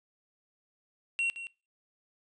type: tone with echo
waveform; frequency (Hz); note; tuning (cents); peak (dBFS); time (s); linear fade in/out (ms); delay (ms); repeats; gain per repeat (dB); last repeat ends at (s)
triangle; 2737; F7; -36; -25; 1.19-1.3; 0; 170; 1; -11; 1.47
effects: noise-tail reverb RT60 0.3 s tail -22 dB re dry + resampled to 22050 Hz